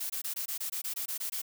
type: noise bursts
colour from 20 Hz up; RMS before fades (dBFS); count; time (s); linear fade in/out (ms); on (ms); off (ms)
blue; -35; 12; 0-1.419; 10; 99; 21
effects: none